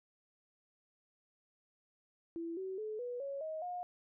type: tone with pitch steps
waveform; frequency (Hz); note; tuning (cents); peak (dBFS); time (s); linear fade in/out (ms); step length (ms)
sine; 333.9 / 379.1 / 430.5 / 488.9 / 555.1 / 630.3 / 715.7; E4 / F#4 / A4 / B4 / C#5 / D#5 / F5; +22 / +42 / -38 / -18 / +2 / +22 / +42; -38; 2.36-3.83; 0; 210
effects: none